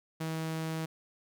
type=tone; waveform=sawtooth; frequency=160.5 Hz; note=E3; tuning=46 cents flat; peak=-29 dBFS; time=0.2-0.86 s; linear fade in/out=10 ms; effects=none